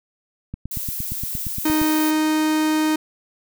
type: click train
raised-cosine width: 5 ms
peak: -17 dBFS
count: 12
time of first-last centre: 0.54-1.816 s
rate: 8.62 Hz
type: noise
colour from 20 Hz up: violet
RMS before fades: -28 dBFS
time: 0.71-2.11 s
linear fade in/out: 5 ms
type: tone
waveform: 45% pulse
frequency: 310.2 Hz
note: D#4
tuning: 5 cents flat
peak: -17 dBFS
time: 1.65-2.96 s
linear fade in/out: 5 ms
effects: none

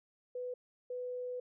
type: tone bursts at uneven times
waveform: sine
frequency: 497.3 Hz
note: B4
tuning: 12 cents sharp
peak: -37 dBFS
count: 2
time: 0.35-0.54 / 0.9-1.4 s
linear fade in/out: 5 ms
effects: none

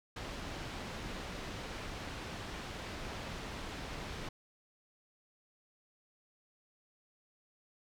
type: low-pass noise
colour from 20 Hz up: pink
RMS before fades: -43 dBFS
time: 0.16-4.29 s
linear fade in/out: 5 ms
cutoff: 4600 Hz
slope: 12 dB/octave
effects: none

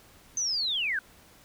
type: linear sweep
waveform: sine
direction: down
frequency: 6272 to 1480 Hz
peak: -26 dBFS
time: 0.37-0.99 s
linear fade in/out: 2 ms
effects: pink hiss -56 dBFS RMS until 1.44 s

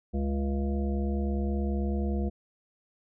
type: harmonic tone with a mistuned harmonic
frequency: 69.3 Hz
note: C#2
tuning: in tune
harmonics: 1 / 3 / 5 / 7 / 9 / 10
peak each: -28 / -31 / -37 / -40 / -47 / -43 dBFS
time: 0.13-2.3 s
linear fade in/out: 20 ms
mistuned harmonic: 3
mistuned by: -20 cents
effects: none

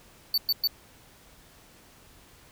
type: tone bursts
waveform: square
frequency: 4500 Hz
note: C#8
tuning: 25 cents sharp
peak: -22 dBFS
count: 3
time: 0.34-0.674 s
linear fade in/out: 2 ms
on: 38 ms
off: 110 ms
effects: pink hiss -55 dBFS RMS until 2.51 s

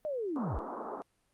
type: linear sweep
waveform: sine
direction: down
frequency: 628 to 37.06 Hz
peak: -32 dBFS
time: 0.05-0.59 s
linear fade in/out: 0 ms
type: band-pass noise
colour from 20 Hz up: white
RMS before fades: -40 dBFS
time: 0.36-1.02 s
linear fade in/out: 0 ms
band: 210 to 1200 Hz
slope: 48 dB/octave
effects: pink hiss -74 dBFS RMS until 1.33 s + Opus 32 kbps

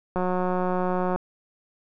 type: click train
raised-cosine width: 1 ms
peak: -13 dBFS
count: 183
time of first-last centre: 0.16-1.16 s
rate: 182 Hz
effects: none

